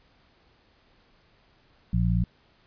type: harmonic tone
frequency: 58.4 Hz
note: A#1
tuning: 4 cents sharp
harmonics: 1 / 2 / 3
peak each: -25 / -25 / -25 dBFS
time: 1.93-2.24 s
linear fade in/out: 5 ms
effects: pink hiss -62 dBFS RMS until 2.66 s + resampled to 11025 Hz

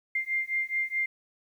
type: beating tone pair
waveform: sine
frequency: 2100 / 2104.7 Hz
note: C7 / C7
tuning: +6 / +10 cents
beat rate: 4.7 Hz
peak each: -30 dBFS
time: 0.15-1.06 s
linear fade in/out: 5 ms
effects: 10-bit

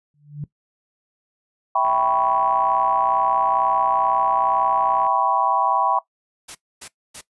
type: tone with exponential growth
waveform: sine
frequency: 146.83 Hz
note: D3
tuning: in tune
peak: -23 dBFS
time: 0.14-0.44 s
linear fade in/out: 2 ms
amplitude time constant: 65 ms
type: chord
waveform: sine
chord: C# half-diminished seventh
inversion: first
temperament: equal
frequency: 659.3 / 784 / 987.8 / 1108.7 Hz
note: E5 / G5 / B5 / C#6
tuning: 0 / 0 / 0 / 0 cents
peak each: -26 / -21 / -21 / -22 dBFS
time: 1.75-5.99 s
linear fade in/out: 5 ms
type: click train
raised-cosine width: 0.5 ms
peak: -24 dBFS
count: 201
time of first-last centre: 1.85-5.065 s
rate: 62.2 Hz
type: noise bursts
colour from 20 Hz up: white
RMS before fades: -36 dBFS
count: 3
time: 6.48-7.213 s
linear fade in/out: 10 ms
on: 71 ms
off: 260 ms
effects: noise-tail reverb RT60 0.1 s tail -18 dB re dry + resampled to 24000 Hz

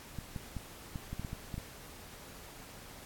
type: clicks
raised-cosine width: 5 ms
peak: -26 dBFS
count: 10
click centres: 0.187 / 0.362 / 0.567 / 0.958 / 1.13 / 1.196 / 1.248 / 1.331 / 1.542 / 1.58 s
effects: pink hiss -51 dBFS RMS until 3.05 s + AAC 64 kbps

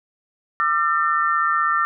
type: tone cluster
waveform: sine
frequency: 1195 / 1351 / 1802 Hz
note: D6 / E6 / A6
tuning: +30 / +42 / +41 cents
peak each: -21 / -20 / -23 dBFS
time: 0.6-1.85 s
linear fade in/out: 0 ms
effects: none

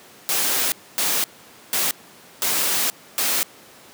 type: noise bursts at uneven times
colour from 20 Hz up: white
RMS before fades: -21 dBFS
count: 5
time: 0.29-0.72 / 0.98-1.24 / 1.73-1.91 / 2.42-2.9 / 3.18-3.43 s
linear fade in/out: 0 ms
effects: pink hiss -46 dBFS RMS until 3.93 s + high-pass 200 Hz 12 dB/octave

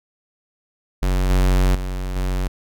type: tone with level steps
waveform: square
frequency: 46.25 Hz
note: F#1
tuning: in tune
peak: -17 / -14 / -24 / -20 dBFS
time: 1.02-2.48 s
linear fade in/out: 10 ms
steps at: 1.3 / 1.75 / 2.16 s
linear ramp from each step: 2 ms
effects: none

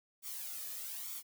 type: noise with flanger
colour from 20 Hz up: blue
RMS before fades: -43 dBFS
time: 0.22-1.23 s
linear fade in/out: 50 ms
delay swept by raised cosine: 0.87 to 1.69 ms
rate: 1.1 Hz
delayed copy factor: +0.65
effects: none

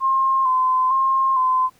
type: tone with vibrato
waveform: sine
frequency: 1046.5 Hz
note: C6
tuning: in tune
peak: -15 dBFS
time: 0-1.7 s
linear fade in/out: 50 ms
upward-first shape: square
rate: 1.1 Hz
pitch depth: 31 cents each way
effects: pink hiss -57 dBFS RMS until 1.79 s

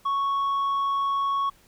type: tone with tanh clipping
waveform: sine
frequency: 1108.7 Hz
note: C#6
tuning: in tune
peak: -23 dBFS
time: 0.05-1.5 s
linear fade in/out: 10 ms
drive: 3 dB
effects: pink hiss -58 dBFS RMS until 1.67 s

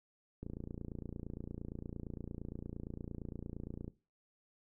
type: click train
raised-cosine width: 3 ms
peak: -30 dBFS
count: 100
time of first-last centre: 0.43-3.879 s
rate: 28.7 Hz
effects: noise-tail reverb RT60 0.3 s tail -18 dB re dry

